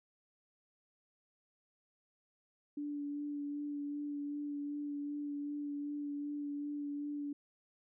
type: tone with vibrato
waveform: sine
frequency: 290 Hz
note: D4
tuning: 22 cents flat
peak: -37 dBFS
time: 2.77-7.33 s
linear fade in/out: 5 ms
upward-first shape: sine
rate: 2.6 Hz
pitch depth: 15 cents each way
effects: none